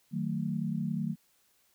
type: chord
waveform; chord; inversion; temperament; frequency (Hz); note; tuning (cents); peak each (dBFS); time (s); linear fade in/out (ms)
sine; D# diminished; none; just; 155.56 / 186.68 / 224; D#3 / F#3 / A3; 0 / +16 / +31; -34; 0.11-1.16; 50
effects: white hiss -69 dBFS RMS until 1.74 s